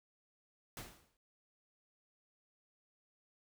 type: noise with exponential decay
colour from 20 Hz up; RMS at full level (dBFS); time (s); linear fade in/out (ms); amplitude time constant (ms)
pink; -44; 0.77-1.17; 1; 86
effects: none